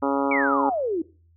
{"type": "harmonic tone", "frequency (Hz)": 138.9, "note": "C#3", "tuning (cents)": 4, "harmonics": [2, 3, 4, 5, 6, 7, 8, 9, 10], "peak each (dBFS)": [-24, -29, -27, -35, -29, -30, -35, -32, -40], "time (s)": [0.02, 0.7], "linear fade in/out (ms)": 10}
{"type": "exponential sweep", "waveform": "sine", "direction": "down", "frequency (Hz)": [2349, 308.3], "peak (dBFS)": -22, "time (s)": [0.31, 1.02], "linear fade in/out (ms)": 5}
{"effects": ["noise-tail reverb RT60 0.4 s tail -21 dB re dry", "added 83 Hz sine -55 dBFS peak until 1.36 s"]}